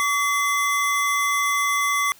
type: tone pair together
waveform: square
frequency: 1139.1 / 2052 Hz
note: C#6 / C7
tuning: +47 / -34 cents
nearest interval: minor seventh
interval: 1019 cents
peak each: -22 / -24 dBFS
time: 0-2.12 s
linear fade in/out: 0 ms
effects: white hiss -51 dBFS RMS until 2.19 s